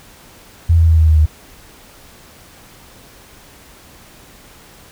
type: tone with pitch steps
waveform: sine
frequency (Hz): 83.6 / 82.26 / 80.94 / 79.64 / 78.36 / 77.11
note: E2 / E2 / E2 / D#2 / D#2 / D#2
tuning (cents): +25 / -3 / -31 / +41 / +13 / -15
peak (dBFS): -7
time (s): 0.69-1.26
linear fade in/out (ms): 10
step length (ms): 95
effects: pink hiss -43 dBFS RMS until 4.91 s